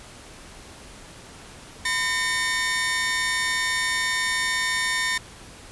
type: tone cluster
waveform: sawtooth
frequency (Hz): 1012 / 1822 / 2231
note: B5 / A#6 / C#7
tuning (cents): +42 / -40 / +11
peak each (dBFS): -27 / -20 / -27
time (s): 1.85-5.18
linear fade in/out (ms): 5
effects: pink hiss -44 dBFS RMS until 5.71 s + resampled to 24000 Hz